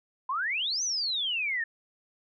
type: exponential two-way sweep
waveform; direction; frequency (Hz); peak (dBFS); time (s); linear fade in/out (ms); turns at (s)
sine; up then down; 987.8 to 6272 to 1763; -27; 0.29-1.64; 5; 0.83
effects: none